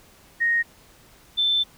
sine tone pair in turn, 1864.7 / 3538 Hz, A#6 / A7, 0 / +9 cents, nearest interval major seventh, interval 1109 cents, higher second, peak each -18 dBFS, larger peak neither, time 0.4-0.63 / 1.37-1.64 s, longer second, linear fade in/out 20 ms, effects pink hiss -53 dBFS RMS until 1.77 s

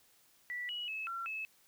sine tone with pitch steps, 1959 / 2920 / 2594 / 1362 / 2600 Hz, B6 / F#7 / E7 / F6 / E7, -15 / -24 / -28 / -44 / -24 cents, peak -37 dBFS, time 0.5-1.45 s, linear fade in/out 0 ms, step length 190 ms, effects white hiss -67 dBFS RMS until 1.67 s

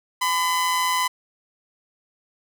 sawtooth tone with amplitude modulation, 1009 Hz, B5, 37 cents sharp, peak -14 dBFS, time 0.21-1.08 s, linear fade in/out 10 ms, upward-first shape sine, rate 175 Hz, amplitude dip 45%, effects none

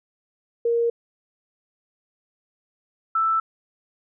sine tone pair in turn, 467.8 / 1323.1 Hz, A#4 / E6, +6 / +6 cents, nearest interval octave + tritone, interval 1800 cents, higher second, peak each -18 dBFS, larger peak neither, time 0.65-0.9 / 3.15-3.4 s, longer neither, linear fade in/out 5 ms, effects none

